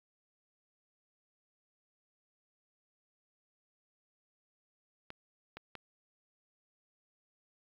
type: clicks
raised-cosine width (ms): 0.3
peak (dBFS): -28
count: 3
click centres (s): 5.104 / 5.57 / 5.753
effects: low-pass 5000 Hz 12 dB/octave + 9-bit